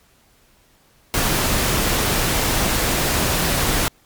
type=noise; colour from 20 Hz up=pink; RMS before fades=-19 dBFS; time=1.14-3.88 s; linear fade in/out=0 ms; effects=pink hiss -56 dBFS RMS until 4.05 s + MP3 96 kbps